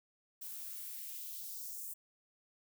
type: noise with high-pass filter sweep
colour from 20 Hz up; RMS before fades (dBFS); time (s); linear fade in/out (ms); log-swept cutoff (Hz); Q
violet; -45; 0.41-1.94; 10; 760 to 8500; 1.6
effects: none